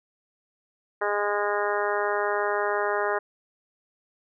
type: harmonic tone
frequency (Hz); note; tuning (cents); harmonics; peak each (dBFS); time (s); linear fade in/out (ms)
205.7; G#3; -16; 2 / 3 / 4 / 5 / 6 / 7 / 8 / 9; -28 / -30 / -31 / -32 / -33 / -33 / -34 / -35; 1.01-3.19; 10
effects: none